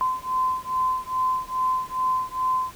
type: beating tone pair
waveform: sine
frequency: 1027 / 1029.4 Hz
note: C6 / C6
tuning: -33 / -29 cents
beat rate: 2.4 Hz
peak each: -25 / -25 dBFS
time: 0.01-2.71 s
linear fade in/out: 0 ms
effects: pink hiss -46 dBFS RMS until 2.75 s